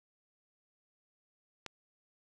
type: click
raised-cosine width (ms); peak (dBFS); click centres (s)
0.2; -23; 1.663
effects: none